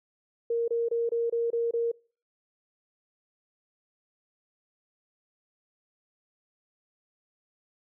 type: tone bursts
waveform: sine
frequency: 466.2 Hz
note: A#4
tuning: in tune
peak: -24 dBFS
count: 7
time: 0.5-1.916 s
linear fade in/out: 5 ms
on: 180 ms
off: 26 ms
effects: noise-tail reverb RT60 0.4 s tail -25 dB re dry